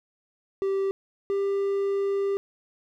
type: tone pair in turn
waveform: triangle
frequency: 389.8 / 396.4 Hz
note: G4 / G4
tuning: -10 / +19 cents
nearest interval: unison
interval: 29 cents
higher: second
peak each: -21 dBFS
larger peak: neither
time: 0.62-0.91 / 1.3-2.37 s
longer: second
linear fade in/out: 0 ms
effects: none